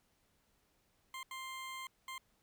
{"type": "tone bursts at uneven times", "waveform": "20% pulse", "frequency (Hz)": 1050, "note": "C6", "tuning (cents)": 6, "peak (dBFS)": -38, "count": 3, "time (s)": [[1.14, 1.23], [1.31, 1.87], [2.08, 2.18]], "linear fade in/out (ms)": 2, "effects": ["pink hiss -75 dBFS RMS until 2.42 s"]}